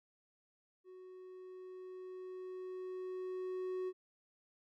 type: tone with level ramp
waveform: triangle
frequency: 370 Hz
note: F#4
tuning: in tune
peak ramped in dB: -50 to -34 dBFS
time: 0.84-3.93 s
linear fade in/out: 50 ms
effects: none